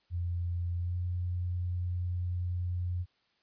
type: tone with pitch glide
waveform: sine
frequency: 87.1 to 88.98 Hz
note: F2 to F2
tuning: -4 to +33 cents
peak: -30 dBFS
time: 0.1-3.06 s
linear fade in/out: 50 ms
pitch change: +37 cents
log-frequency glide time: 0.78-0.96 s
effects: white hiss -72 dBFS RMS until 3.42 s + resampled to 11025 Hz